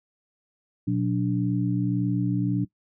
sine tone cluster, 121.7 / 183.5 / 291.1 Hz, B2 / F#3 / D4, -25 / -14 / -15 cents, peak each -26 dBFS, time 0.87-2.65 s, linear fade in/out 10 ms, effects noise-tail reverb RT60 0.1 s tail -20 dB re dry

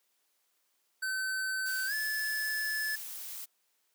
square tone with pitch glide, 1531 to 1728.4 Hz, G6 to A6, -41 to -31 cents, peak -32 dBFS, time 1.02-2.96 s, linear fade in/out 10 ms, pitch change +210 cents, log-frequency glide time 1.86-1.94 s
blue noise, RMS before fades -42 dBFS, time 1.65-3.46 s, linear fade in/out 20 ms
effects white hiss -75 dBFS RMS until 3.94 s + high-pass 300 Hz 12 dB/octave

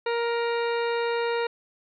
harmonic tone, 468.8 Hz, A#4, 10 cents sharp, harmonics 1 / 2 / 3 / 4 / 5 / 6 / 8 / 9, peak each -25 / -31 / -35 / -37 / -39 / -41 / -43 / -44 dBFS, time 0.06-1.47 s, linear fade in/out 5 ms, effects none

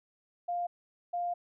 sine tone bursts at uneven times, 701 Hz, F5, 6 cents sharp, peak -30 dBFS, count 2, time 0.48-0.67 / 1.13-1.34 s, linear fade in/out 10 ms, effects none

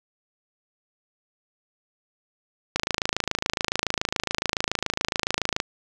click train, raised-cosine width 0.2 ms, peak -5 dBFS, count 78, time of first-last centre 2.76-5.601 s, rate 27.1 Hz, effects none

